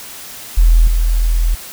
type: tone with level steps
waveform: sine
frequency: 41.2 Hz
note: E1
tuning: in tune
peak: -5 / -10 dBFS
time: 0.57-1.55 s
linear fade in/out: 10 ms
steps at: 0.87 s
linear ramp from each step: 2 ms
effects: white hiss -32 dBFS RMS until 1.72 s